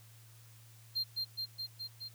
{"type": "tone with echo", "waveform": "triangle", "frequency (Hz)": 4186, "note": "C8", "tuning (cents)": 0, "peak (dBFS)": -30, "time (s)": [0.95, 1.04], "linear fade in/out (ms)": 20, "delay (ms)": 210, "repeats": 5, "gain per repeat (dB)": -2, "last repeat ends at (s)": 2.09, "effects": ["added 113 Hz sine -56 dBFS peak until 2.14 s", "white hiss -62 dBFS RMS until 2.14 s"]}